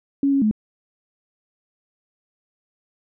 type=tone with pitch steps; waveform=sine; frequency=278.2 / 275.4 / 214.3 Hz; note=C#4 / C#4 / A3; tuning=+6 / -11 / -45 cents; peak=-15 dBFS; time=0.23-0.512 s; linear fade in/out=2 ms; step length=94 ms; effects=none